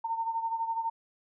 sine beating tone pair, 908 / 920 Hz, A#5 / A#5, -46 / -23 cents, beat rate 12 Hz, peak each -30 / -36 dBFS, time 0.04-0.9 s, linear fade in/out 10 ms, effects none

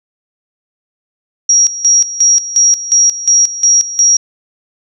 sine tone with tremolo, 5670 Hz, F8, 25 cents sharp, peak -5 dBFS, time 1.49-4.17 s, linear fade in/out 5 ms, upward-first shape square, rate 2.8 Hz, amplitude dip 80%, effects none

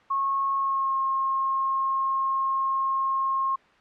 sine tone with pitch glide, 1092 to 1073.9 Hz, C#6 to C6, -26 to +45 cents, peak -22 dBFS, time 0.1-3.56 s, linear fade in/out 10 ms, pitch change -29 cents, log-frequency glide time 0.57-0.97 s, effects white hiss -56 dBFS RMS until 3.8 s + low-pass 2000 Hz 12 dB/octave

